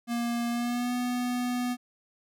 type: tone with pitch glide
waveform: square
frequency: 236.4 to 246.4 Hz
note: A#3 to B3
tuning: +24 to -4 cents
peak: -28 dBFS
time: 0.07-1.77 s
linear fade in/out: 50 ms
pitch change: +72 cents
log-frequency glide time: 0.5-0.93 s
effects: none